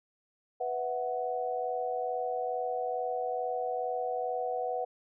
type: chord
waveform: sine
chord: B suspended fourth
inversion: none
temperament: just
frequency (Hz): 493.9 / 658.5 / 740.8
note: B4 / E5 / F#5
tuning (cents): 0 / -2 / +2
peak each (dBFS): -34 / -38 / -33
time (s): 0.6-4.85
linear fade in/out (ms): 10
effects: none